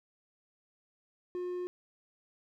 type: tone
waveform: triangle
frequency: 358.6 Hz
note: F4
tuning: 46 cents sharp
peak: -32 dBFS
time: 1.35-1.67 s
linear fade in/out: 0 ms
effects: none